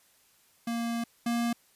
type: tone pair in turn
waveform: square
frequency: 233.1 / 235.4 Hz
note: A#3 / A#3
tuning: 0 / +17 cents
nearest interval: unison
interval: 17 cents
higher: second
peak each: -30 / -27 dBFS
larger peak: second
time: 0.67-1.04 / 1.26-1.53 s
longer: first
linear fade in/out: 5 ms
effects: white hiss -64 dBFS RMS until 1.75 s + resampled to 32000 Hz